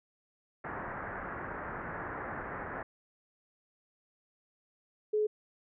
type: low-pass noise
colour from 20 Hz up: white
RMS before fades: -40 dBFS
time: 0.64-2.83 s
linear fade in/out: 5 ms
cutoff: 1800 Hz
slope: 48 dB/octave
type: tone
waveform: sine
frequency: 425.3 Hz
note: G#4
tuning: 41 cents sharp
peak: -26 dBFS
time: 5.13-5.27 s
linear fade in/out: 10 ms
effects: none